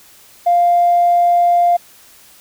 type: tone with tanh clipping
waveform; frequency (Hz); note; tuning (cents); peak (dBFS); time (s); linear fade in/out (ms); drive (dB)
triangle; 698.5; F5; 0; -9; 0.46-1.77; 10; 4
effects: white hiss -45 dBFS RMS until 2.4 s